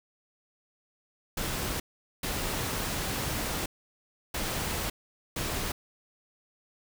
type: noise bursts at uneven times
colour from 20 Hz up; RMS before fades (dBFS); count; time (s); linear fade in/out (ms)
pink; -32; 4; 1.37-1.8 / 2.23-3.66 / 4.34-4.9 / 5.36-5.72; 5
effects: none